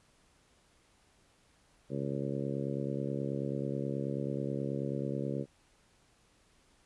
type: harmonic tone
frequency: 69.3 Hz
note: C#2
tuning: in tune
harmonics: 2 / 3 / 4 / 5 / 6 / 7 / 8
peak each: -37 / -39 / -40 / -41 / -42 / -42 / -43 dBFS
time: 1.89-5.46 s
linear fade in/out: 50 ms
effects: pink hiss -67 dBFS RMS until 6.85 s + resampled to 24000 Hz